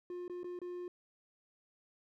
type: tone with dropouts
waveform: triangle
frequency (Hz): 355.6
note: F4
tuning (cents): +31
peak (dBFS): -38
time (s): 0.1-0.88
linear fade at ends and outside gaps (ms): 2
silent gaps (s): 0.28-0.297 / 0.433-0.443 / 0.59-0.616
effects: none